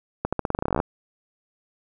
accelerating click train, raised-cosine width 1 ms, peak -9 dBFS, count 17, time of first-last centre 0.25-0.801 s, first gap 76 ms, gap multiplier 0.88, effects none

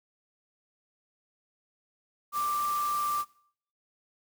sine tone in noise, 1179 Hz, D6, 6 cents sharp, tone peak -27 dBFS, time 2.32-3.25 s, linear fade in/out 50 ms, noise white, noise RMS -41 dBFS, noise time 2.32-3.25 s, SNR +11 dB, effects noise-tail reverb RT60 0.6 s tail -21 dB re dry

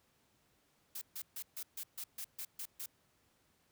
blue noise bursts, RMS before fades -43 dBFS, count 10, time 0.95-2.86 s, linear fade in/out 5 ms, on 65 ms, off 140 ms, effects pink hiss -73 dBFS RMS until 3.71 s + high-pass 60 Hz 12 dB/octave

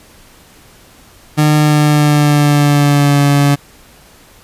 30% pulse tone with pitch glide, 151.1 to 142.62 Hz, D3 to C#3, +50 to +50 cents, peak -5 dBFS, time 1.37-3.56 s, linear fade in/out 20 ms, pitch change -100 cents, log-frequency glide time 1.56-3.2 s, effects pink hiss -43 dBFS RMS until 4.43 s + resampled to 32000 Hz

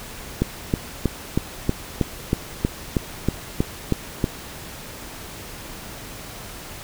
click train, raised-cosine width 3 ms, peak -5 dBFS, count 13, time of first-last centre 0.42-4.242 s, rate 3.14 Hz, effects pink hiss -37 dBFS RMS until 6.83 s

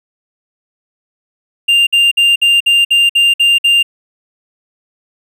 triangle tone bursts, 2794 Hz, F7, in tune, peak -5 dBFS, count 9, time 1.68-3.83 s, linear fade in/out 10 ms, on 190 ms, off 55 ms, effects none

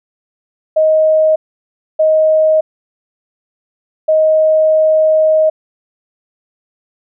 sine tone bursts at uneven times, 627 Hz, D#5, 13 cents sharp, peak -7 dBFS, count 3, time 0.76-1.36 / 1.99-2.61 / 4.08-5.5 s, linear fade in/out 10 ms, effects none

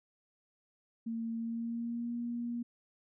sine tone with pitch glide, 228.2 to 237.6 Hz, A#3 to A#3, -37 to +33 cents, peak -34 dBFS, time 1.06-2.63 s, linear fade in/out 10 ms, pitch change +70 cents, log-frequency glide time 1.35-2.14 s, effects none

